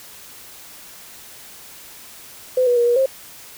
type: tone with pitch steps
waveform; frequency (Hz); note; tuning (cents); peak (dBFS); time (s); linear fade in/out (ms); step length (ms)
sine; 509 / 487.1 / 476.3 / 480 / 532; C5 / B4 / A#4 / B4 / C5; -48 / -24 / +37 / -49 / +29; -13; 2.57-3.06; 5; 98
effects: white hiss -41 dBFS RMS until 3.57 s